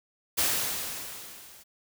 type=noise with level ramp; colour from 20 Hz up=white; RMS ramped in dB=-24 to -52 dBFS; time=0.37-1.64 s; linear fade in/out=20 ms; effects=none